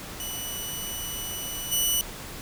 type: tone with level steps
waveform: 10% pulse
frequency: 2960 Hz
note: F#7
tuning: in tune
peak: -24 / -14 dBFS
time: 0.2-2.01 s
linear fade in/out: 0 ms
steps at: 1.71 s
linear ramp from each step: 20 ms
effects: pink hiss -39 dBFS RMS until 2.41 s